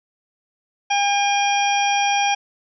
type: harmonic tone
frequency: 807 Hz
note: G#5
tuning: 50 cents flat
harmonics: 1 / 2 / 3 / 4 / 6 / 7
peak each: -18 / -30 / -23 / -26 / -37 / -28 dBFS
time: 0.9-2.35 s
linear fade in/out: 10 ms
effects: none